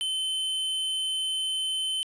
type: tone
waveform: square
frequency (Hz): 3066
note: G7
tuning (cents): -39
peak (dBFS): -27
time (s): 0.01-2.03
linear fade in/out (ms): 0
effects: resampled to 22050 Hz + 10-bit